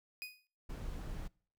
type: tone with exponential decay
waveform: 30% pulse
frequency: 2489 Hz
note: D#7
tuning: in tune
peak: -36 dBFS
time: 0.22-0.47 s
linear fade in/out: 0 ms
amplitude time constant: 53 ms
type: noise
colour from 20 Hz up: brown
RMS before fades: -42 dBFS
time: 0.69-1.28 s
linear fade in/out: 10 ms
effects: noise-tail reverb RT60 0.5 s tail -25 dB re dry